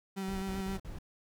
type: tone with vibrato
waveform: 35% pulse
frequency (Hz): 192.1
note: G3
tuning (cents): -35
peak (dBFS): -33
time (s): 0.16-0.78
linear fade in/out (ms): 20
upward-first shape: square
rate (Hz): 7.7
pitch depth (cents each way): 16
type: noise bursts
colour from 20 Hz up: brown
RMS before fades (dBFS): -42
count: 4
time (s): 0.28-0.987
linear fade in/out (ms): 2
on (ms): 140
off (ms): 49
effects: none